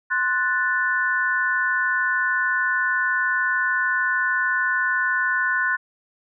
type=chord; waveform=sine; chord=F# diminished; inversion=second; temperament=equal; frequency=1046.5 / 1480 / 1760 Hz; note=C6 / F#6 / A6; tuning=0 / 0 / 0 cents; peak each=-27 / -21 / -24 dBFS; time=0.1-5.77 s; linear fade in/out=20 ms; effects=none